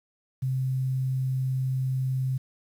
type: tone with quantisation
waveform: sine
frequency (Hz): 130.81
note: C3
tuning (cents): 0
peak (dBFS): -24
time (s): 0.42-2.38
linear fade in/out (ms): 10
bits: 9
effects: none